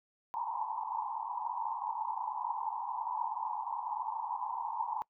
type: band-pass noise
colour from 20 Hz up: pink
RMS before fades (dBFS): -37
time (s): 0.34-5.02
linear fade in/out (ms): 0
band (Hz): 840 to 1000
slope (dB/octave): 96
effects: noise-tail reverb RT60 0.1 s tail -23 dB re dry